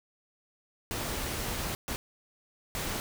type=noise bursts at uneven times; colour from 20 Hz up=pink; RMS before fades=-34 dBFS; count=3; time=0.91-1.75 / 1.88-1.96 / 2.75-3 s; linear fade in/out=0 ms; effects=none